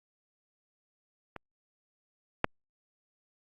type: clicks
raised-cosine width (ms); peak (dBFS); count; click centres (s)
0.5; -25 / -8; 2; 1.363 / 2.444
effects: Opus 48 kbps